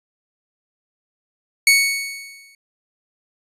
sawtooth tone with exponential decay, 2221 Hz, C#7, 3 cents sharp, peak -5 dBFS, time 1.67-2.55 s, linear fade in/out 2 ms, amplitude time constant 190 ms, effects resampled to 32000 Hz

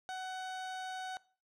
30% pulse tone, 748 Hz, F#5, 19 cents sharp, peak -36 dBFS, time 0.09-1.17 s, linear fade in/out 0 ms, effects noise-tail reverb RT60 0.4 s tail -20 dB re dry + low-pass 7000 Hz 12 dB/octave

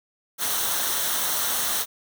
white noise with comb filter, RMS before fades -25 dBFS, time 0.38-1.86 s, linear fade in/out 50 ms, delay 0.41 ms, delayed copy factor -0.55, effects none

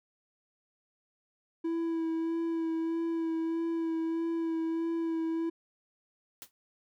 triangle tone with vibrato, 328.9 Hz, E4, 4 cents flat, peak -27 dBFS, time 1.64-5.5 s, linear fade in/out 10 ms, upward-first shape sine, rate 1.6 Hz, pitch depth 19 cents each way
white noise with exponential decay, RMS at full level -41 dBFS, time 6.42-6.51 s, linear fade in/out 0 ms, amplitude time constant 19 ms
effects none

